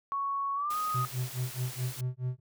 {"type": "tone with pitch glide", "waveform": "sine", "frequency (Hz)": [1111, 1247.1], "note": ["C#6", "D#6"], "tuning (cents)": [4, 4], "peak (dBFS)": -29, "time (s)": [0.12, 1.05], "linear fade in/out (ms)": 0, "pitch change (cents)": 200, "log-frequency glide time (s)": [0.55, 0.77]}
{"type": "noise", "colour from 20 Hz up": "white", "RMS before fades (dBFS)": -43, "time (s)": [0.7, 2.01], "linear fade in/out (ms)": 5}
{"type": "tone with tremolo", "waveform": "triangle", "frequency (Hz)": 126.4, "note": "B2", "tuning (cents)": 41, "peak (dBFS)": -26, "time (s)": [0.94, 2.4], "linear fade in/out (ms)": 10, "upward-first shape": "sine", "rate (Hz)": 4.7, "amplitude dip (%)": 100}
{"effects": []}